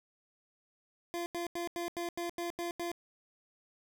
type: tone bursts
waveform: 25% pulse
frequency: 344.4 Hz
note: F4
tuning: 24 cents flat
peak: -31 dBFS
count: 9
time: 1.14-2.916 s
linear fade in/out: 0 ms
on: 120 ms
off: 87 ms
effects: none